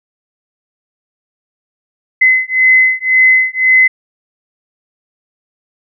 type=beating tone pair; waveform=sine; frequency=2038 / 2039.9 Hz; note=C7 / C7; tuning=-46 / -44 cents; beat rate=1.9 Hz; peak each=-10 dBFS; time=2.21-3.88 s; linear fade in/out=10 ms; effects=none